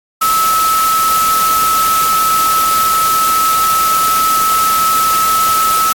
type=tone in noise; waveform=sine; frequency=1300 Hz; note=E6; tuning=24 cents flat; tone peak=-10 dBFS; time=0.21-5.93 s; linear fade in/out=10 ms; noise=white; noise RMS=-18 dBFS; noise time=0.21-5.93 s; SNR=+5 dB; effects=AAC 64 kbps